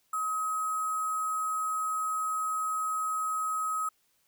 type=tone with sample-and-hold; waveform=sine; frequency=1270 Hz; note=D#6; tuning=35 cents sharp; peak=-28 dBFS; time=0.13-3.89 s; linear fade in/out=5 ms; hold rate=8820 Hz; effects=white hiss -71 dBFS RMS until 4.27 s